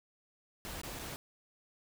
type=noise with dropouts; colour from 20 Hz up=pink; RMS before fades=-43 dBFS; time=0.65-1.16 s; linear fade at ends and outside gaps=0 ms; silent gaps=0.815-0.834 / 0.99-0.994 s; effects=none